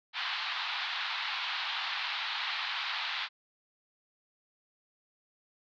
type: band-pass noise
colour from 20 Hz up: white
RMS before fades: -35 dBFS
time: 0.13-3.29 s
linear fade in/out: 50 ms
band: 790 to 4200 Hz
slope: 48 dB/octave
effects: none